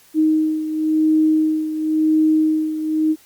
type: beating tone pair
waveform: sine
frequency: 312.2 / 313.15 Hz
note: D#4 / D#4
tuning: +6 / +11 cents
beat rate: 0.95 Hz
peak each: -15 / -21 dBFS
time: 0.14-3.16 s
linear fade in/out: 50 ms
effects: white hiss -51 dBFS RMS until 3.25 s + Opus 48 kbps